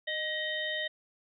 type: harmonic tone with a mistuned harmonic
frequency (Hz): 615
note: D#5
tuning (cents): -20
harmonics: 1 / 3 / 5 / 6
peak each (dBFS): -38 / -34 / -38 / -38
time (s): 0.07-0.88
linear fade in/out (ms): 10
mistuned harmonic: 3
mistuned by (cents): +45
effects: none